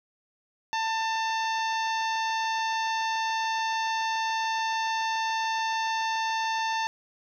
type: harmonic tone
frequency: 893 Hz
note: A5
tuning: 25 cents sharp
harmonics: 1 / 2 / 3 / 4 / 5 / 6 / 7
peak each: -27 / -33 / -37 / -39 / -41 / -43 / -44 dBFS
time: 0.73-6.87 s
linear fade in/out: 0 ms
effects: 10-bit